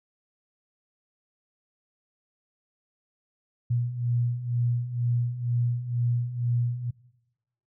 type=beating tone pair; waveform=sine; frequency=118.9 / 121 Hz; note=A#2 / B2; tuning=+35 / -35 cents; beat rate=2.1 Hz; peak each=-30 / -25 dBFS; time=3.7-6.91 s; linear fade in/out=10 ms; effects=noise-tail reverb RT60 1.0 s tail -22 dB re dry